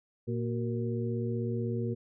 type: harmonic tone with a mistuned harmonic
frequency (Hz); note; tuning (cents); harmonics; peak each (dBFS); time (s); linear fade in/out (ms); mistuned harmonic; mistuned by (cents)
116.54; A#2; 0; 1 / 2 / 3 / 4; -32 / -35 / -37 / -38; 0.27-1.95; 20; 3; +100
effects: none